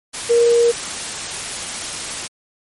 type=tone in noise; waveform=sine; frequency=470.8 Hz; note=A#4; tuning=17 cents sharp; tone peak=-10 dBFS; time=0.29-0.72 s; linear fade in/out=20 ms; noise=white; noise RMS=-26 dBFS; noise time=0.13-2.28 s; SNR=+13 dB; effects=MP3 48 kbps